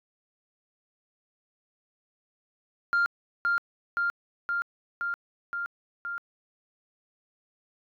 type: tone with echo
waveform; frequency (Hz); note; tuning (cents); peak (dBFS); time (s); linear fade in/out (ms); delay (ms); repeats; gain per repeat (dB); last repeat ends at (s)
sine; 1396.9; F6; 0; -19; 2.93-3.06; 0; 520; 6; -2; 6.18
effects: tanh soft clip ceiling -19 dBFS